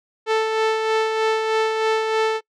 sawtooth tone with tremolo, 440.7 Hz, A4, 3 cents sharp, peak -12 dBFS, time 0.26-2.41 s, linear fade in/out 50 ms, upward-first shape sine, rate 3.2 Hz, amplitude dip 40%, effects noise-tail reverb RT60 0.1 s tail -24 dB re dry + low-pass 4000 Hz 12 dB/octave

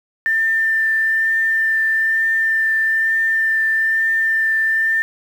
sine tone with vibrato, 1788 Hz, A6, 27 cents sharp, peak -14 dBFS, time 0.26-5.02 s, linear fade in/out 0 ms, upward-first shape triangle, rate 1.1 Hz, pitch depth 9 cents each way, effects 7-bit

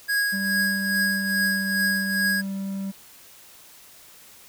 square tone with tremolo, 1649 Hz, G#6, 13 cents flat, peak -20 dBFS, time 0.08-2.42 s, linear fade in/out 20 ms, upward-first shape triangle, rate 2.4 Hz, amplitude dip 60%
triangle tone with pitch glide, 196 to 194.87 Hz, G3 to G3, 0 to -10 cents, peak -25 dBFS, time 0.32-2.92 s, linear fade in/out 20 ms, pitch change -10 cents, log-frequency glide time 1.06-1.57 s
effects white hiss -49 dBFS RMS until 4.48 s

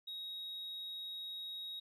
sine tone, 3784 Hz, A#7, 25 cents sharp, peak -40 dBFS, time 0.07-1.8 s, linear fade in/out 10 ms, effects tanh soft clip ceiling -40 dBFS + 13-bit

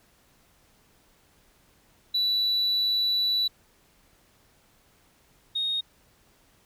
sine tone pair in turn, 3951 / 3723 Hz, B7 / A#7, 0 / -3 cents, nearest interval minor second, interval 103 cents, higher first, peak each -20 / -24 dBFS, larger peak first, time 2.14-3.48 / 5.55-5.81 s, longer first, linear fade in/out 10 ms, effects tanh soft clip ceiling -20 dBFS + pink hiss -62 dBFS RMS until 6.65 s

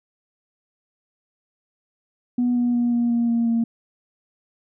sine tone with pitch steps, 244.8 / 242.4 / 240 / 237.7 / 235.4 / 233.1 / 230.8 Hz, B3 / B3 / B3 / A#3 / A#3 / A#3 / A#3, -15 / -32 / -49 / +34 / +17 / 0 / -17 cents, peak -16 dBFS, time 2.38-3.64 s, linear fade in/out 5 ms, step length 180 ms, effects tanh soft clip ceiling -14 dBFS

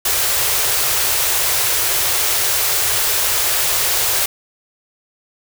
white band-stop noise, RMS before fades -17 dBFS, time 0.05-4.26 s, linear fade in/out 5 ms, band 140 to 340 Hz, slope 96 dB/octave, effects none

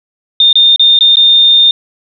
sine tone with dropouts, 3633 Hz, A#7, 45 cents flat, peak -3 dBFS, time 0.4-1.71 s, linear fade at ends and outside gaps 2 ms, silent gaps 0.529-0.555 / 0.761-0.795 / 0.99-1.008 / 1.157-1.169 s, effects none

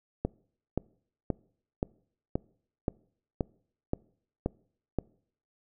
click train, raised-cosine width 2 ms, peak -14 dBFS, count 10, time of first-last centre 0.25-4.987 s, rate 1.9 Hz, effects noise-tail reverb RT60 0.6 s tail -25 dB re dry

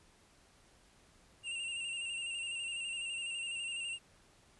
square tone with vibrato, 2763 Hz, F7, 19 cents flat, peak -38 dBFS, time 1.43-3.99 s, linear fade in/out 50 ms, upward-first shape square, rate 12 Hz, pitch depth 34 cents each way, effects pink hiss -65 dBFS RMS until 4.59 s + resampled to 24000 Hz

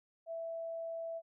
sine tone, 661 Hz, E5, 5 cents sharp, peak -38 dBFS, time 0.26-1.22 s, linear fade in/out 50 ms, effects none

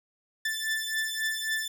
sawtooth beating tone pair, 1760 / 1763.7 Hz, A6 / A6, 0 / +4 cents, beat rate 3.7 Hz, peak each -28 dBFS, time 0.45-1.68 s, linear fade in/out 5 ms, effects none

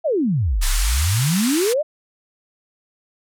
sine exponential two-way sweep, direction down then up, 698.5 to 30.83 to 638 Hz, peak -16 dBFS, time 0.04-1.83 s, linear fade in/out 20 ms, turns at 0.67 s
white band-pass noise, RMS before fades -26 dBFS, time 0.61-1.74 s, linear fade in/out 20 ms, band 920 to 11000 Hz, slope 24 dB/octave
effects none

